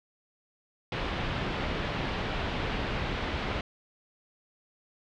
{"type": "low-pass noise", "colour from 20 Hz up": "pink", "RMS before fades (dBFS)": -32, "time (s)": [0.92, 3.61], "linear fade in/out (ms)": 2, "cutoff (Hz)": 3600, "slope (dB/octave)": 24, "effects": []}